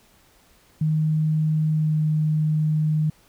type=tone with pitch glide; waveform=sine; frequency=155.56 to 154.31 Hz; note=D#3 to D#3; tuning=0 to -14 cents; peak=-18 dBFS; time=0.81-3.1 s; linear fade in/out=5 ms; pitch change=-14 cents; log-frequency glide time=1.72-1.97 s; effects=pink hiss -57 dBFS RMS until 3.28 s